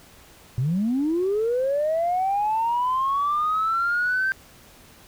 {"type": "linear sweep", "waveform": "sine", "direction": "up", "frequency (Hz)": [116.3, 1568], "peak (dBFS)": -19, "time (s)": [0.58, 4.32], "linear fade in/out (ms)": 0, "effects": ["tanh soft clip ceiling -16 dBFS", "pink hiss -50 dBFS RMS until 5.07 s"]}